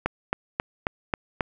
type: click train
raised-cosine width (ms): 0.5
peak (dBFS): -8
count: 6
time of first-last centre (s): 0.06-1.408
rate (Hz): 3.71
effects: none